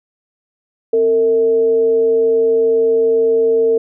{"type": "tone with frequency modulation", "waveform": "sine", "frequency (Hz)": 453.7, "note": "A#4", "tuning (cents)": -47, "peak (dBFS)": -10, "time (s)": [0.93, 3.78], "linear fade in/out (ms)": 5, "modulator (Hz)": 191, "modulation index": 0.25, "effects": []}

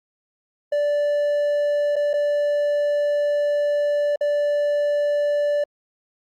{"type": "tone with dropouts", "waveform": "triangle", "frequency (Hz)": 584, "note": "D5", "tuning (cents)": -10, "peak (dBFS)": -16, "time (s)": [0.72, 5.64], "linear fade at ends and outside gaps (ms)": 5, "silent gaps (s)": [[1.958, 1.963], [2.133, 2.138], [4.16, 4.209]], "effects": ["Opus 48 kbps"]}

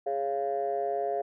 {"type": "chord", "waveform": "sine", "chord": "Db major", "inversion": "second", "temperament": "just", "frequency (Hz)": [415.8, 554.4, 693], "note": ["Ab4", "Db5", "F5"], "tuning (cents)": [2, 0, -14], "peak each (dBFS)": [-31, -33, -29], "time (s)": [0.06, 1.22], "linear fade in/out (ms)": 10, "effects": ["tanh soft clip ceiling -20 dBFS"]}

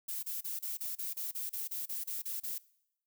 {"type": "noise bursts", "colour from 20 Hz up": "violet", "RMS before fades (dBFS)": -38, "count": 14, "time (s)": [0.08, 2.583], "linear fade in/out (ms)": 10, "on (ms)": 150, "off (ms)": 31, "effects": ["noise-tail reverb RT60 0.8 s tail -22 dB re dry"]}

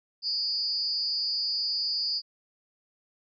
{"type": "tone with amplitude modulation", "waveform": "sine", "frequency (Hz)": 4757, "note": "D8", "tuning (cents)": 21, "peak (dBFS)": -22, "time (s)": [0.22, 2.22], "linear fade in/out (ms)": 50, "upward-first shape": "sine", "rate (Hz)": 281, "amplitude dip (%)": 100, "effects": []}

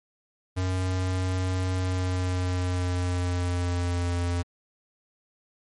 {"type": "tone with pitch glide", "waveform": "square", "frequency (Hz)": [92.5, 87.31], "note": ["F#2", "F2"], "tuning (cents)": [0, 0], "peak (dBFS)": -25, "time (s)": [0.56, 4.43], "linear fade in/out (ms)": 20, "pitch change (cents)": -100, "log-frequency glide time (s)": [1.74, 4.18], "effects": ["MP3 48 kbps"]}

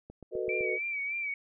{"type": "click train", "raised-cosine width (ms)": 2, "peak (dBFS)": -32, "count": 5, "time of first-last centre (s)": [0.1, 0.608], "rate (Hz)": 7.87}
{"type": "chord", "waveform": "sine", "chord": "B dominant seventh", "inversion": "second", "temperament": "just", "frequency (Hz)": [370.4, 444.5, 493.9, 617.4], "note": ["F#4", "A4", "B4", "D#5"], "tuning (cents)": [2, 18, 0, -14], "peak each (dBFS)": [-34, -35, -36, -39], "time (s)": [0.31, 0.79], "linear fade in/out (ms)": 50}
{"type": "tone with vibrato", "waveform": "sine", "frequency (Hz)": 2304, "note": "D7", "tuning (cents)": -34, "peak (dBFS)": -31, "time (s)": [0.49, 1.34], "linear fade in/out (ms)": 2, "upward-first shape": "sine", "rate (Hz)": 3.3, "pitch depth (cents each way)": 57}
{"effects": []}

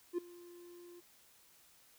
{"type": "tone with ADSR envelope", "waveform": "triangle", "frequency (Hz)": 349.4, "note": "F4", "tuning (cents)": 1, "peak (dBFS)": -28, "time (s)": [0.13, 1.01], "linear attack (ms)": 50, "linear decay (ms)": 7, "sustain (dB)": -22, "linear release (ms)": 20, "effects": ["tanh soft clip ceiling -25 dBFS", "white hiss -65 dBFS RMS until 1.98 s"]}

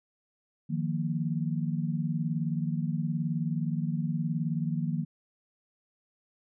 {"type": "chord", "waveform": "sine", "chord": "Eb suspended second", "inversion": "none", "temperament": "equal", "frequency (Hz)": [155.56, 174.61, 233.1], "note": ["Eb3", "F3", "Bb3"], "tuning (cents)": [0, 0, 0], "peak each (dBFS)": [-30, -32, -34], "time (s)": [0.69, 5.05], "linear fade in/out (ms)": 20, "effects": []}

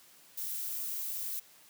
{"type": "noise", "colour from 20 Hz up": "violet", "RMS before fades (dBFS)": -37, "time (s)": [0.37, 1.4], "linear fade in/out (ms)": 10, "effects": ["white hiss -59 dBFS RMS until 1.69 s", "high-pass 100 Hz 12 dB/octave"]}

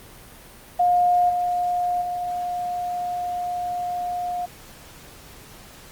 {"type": "tone with level steps", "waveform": "sine", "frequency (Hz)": 712, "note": "F5", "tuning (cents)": 33, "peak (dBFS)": [-15, -20, -24], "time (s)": [0.79, 4.46], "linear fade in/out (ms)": 10, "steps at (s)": [1.29, 2.01], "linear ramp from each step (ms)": 10, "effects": ["pink hiss -45 dBFS RMS until 5.91 s", "Opus 32 kbps"]}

